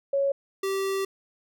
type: tone pair in turn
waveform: sine / square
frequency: 554.4 / 388.5 Hz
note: C#5 / G4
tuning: 0 / -16 cents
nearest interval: tritone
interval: 616 cents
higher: first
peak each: -21 / -26 dBFS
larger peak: first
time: 0.13-0.32 / 0.63-1.05 s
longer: second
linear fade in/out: 5 ms
effects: none